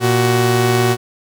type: tone pair together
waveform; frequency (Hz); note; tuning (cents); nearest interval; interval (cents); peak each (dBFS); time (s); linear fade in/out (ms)
sawtooth; 117.81 / 373.4; A#2 / F#4; +19 / +16; octave + minor sixth; 1997; -11; 0-0.97; 50
effects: none